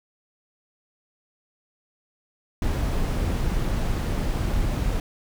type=noise; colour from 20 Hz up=brown; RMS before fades=-24 dBFS; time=2.62-5 s; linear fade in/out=2 ms; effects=none